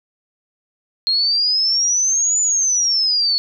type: exponential two-way sweep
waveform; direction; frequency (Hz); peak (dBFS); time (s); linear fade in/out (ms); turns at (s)
sine; up then down; 4209 to 7040 to 4372; -14; 1.07-3.38; 0; 2.4
effects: none